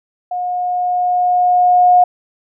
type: tone with level ramp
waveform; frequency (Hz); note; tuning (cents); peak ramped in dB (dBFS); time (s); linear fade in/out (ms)
sine; 720; F#5; -47; -18 to -5; 0.31-2.04; 5
effects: none